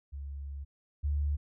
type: tone pair in turn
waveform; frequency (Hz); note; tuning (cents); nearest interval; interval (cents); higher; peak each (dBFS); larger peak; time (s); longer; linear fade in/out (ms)
sine; 70 / 72.69; C#2 / D2; +18 / -17; minor second; 65; second; -37 / -27; second; 0.12-0.65 / 1.03-1.37; first; 20
effects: none